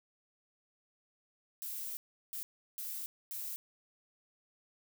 violet noise bursts at uneven times, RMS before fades -41 dBFS, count 4, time 1.62-1.97 / 2.33-2.43 / 2.78-3.06 / 3.31-3.56 s, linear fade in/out 0 ms, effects none

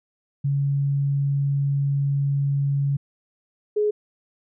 sine tone pair in turn, 140.2 / 420.1 Hz, C#3 / G#4, +20 / +20 cents, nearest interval octave + perfect fifth, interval 1900 cents, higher second, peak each -19 / -18 dBFS, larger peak second, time 0.44-2.97 / 3.76-3.91 s, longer first, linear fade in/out 10 ms, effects none

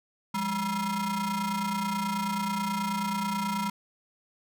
35% pulse ring-modulated tone, 380.9 Hz, G4, 50 cents flat, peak -23 dBFS, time 0.34-3.7 s, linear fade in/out 5 ms, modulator 586 Hz, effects none

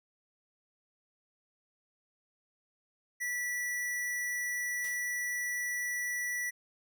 square tone, 1956 Hz, B6, 17 cents flat, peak -33 dBFS, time 3.2-6.51 s, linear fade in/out 20 ms
white noise with exponential decay, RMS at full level -46 dBFS, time 4.84-5.13 s, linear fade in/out 2 ms, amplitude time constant 62 ms
effects none

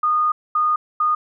sine tone bursts at uneven times, 1228 Hz, D#6, 23 cents flat, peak -15 dBFS, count 3, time 0.03-0.32 / 0.55-0.76 / 1-1.15 s, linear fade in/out 5 ms, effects none

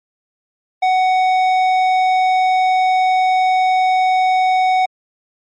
sine tone with tanh clipping, 745 Hz, F#5, 12 cents sharp, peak -13 dBFS, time 0.82-4.86 s, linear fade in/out 10 ms, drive 11 dB, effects MP3 48 kbps

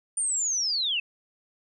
sine linear sweep, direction down, 9110 to 2576 Hz, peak -24 dBFS, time 0.17-1 s, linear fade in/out 5 ms, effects none

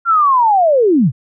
sine linear sweep, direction down, 1396.9 to 101.7 Hz, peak -8 dBFS, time 0.05-1.12 s, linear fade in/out 50 ms, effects none

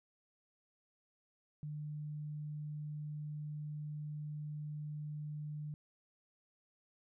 sine tone, 150 Hz, D3, 37 cents sharp, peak -40 dBFS, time 1.63-5.74 s, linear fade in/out 0 ms, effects none

